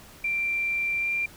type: tone with pitch glide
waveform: sine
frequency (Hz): 2359 to 2377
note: D7 to D7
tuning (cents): +7 to +20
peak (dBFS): -24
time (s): 0.24-1.26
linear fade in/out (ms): 5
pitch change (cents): +13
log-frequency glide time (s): 0.99-1.07
effects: pink hiss -49 dBFS RMS until 1.36 s